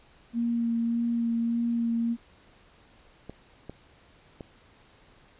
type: tone with vibrato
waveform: sine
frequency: 233.1 Hz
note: A#3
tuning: in tune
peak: -24 dBFS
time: 0.33-2.17 s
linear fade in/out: 50 ms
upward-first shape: sine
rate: 1.7 Hz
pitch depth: 14 cents each way
type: clicks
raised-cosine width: 2 ms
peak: -25 dBFS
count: 3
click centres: 3.296 / 3.696 / 4.408 s
effects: pink hiss -58 dBFS RMS until 5.39 s + resampled to 8000 Hz